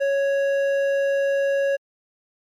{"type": "tone with hard clipping", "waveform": "sine", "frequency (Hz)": 554.4, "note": "C#5", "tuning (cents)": 0, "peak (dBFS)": -20, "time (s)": [0, 1.77], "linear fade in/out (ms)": 20, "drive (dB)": 8, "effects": ["MP3 96 kbps"]}